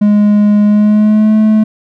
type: tone with pitch glide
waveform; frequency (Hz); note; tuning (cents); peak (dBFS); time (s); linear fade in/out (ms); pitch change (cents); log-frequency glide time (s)
triangle; 207.7 to 216.1; G#3 to A3; 0 to -31; -3; 0.01-1.64; 10; +69; 0.64-1.35
effects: none